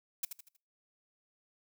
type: noise with echo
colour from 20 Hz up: blue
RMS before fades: -33 dBFS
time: 0.23-0.25 s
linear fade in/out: 5 ms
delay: 79 ms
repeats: 4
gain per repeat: -8 dB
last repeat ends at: 0.566 s
effects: noise-tail reverb RT60 0.4 s tail -24 dB re dry